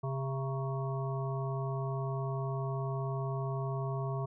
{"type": "harmonic tone with a mistuned harmonic", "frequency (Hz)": 134.2, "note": "C3", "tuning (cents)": 44, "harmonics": [1, 3, 5, 7, 8], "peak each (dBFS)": [-33, -41, -42, -46, -44], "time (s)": [0.03, 4.26], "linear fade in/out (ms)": 10, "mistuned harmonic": 8, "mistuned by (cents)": 57, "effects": []}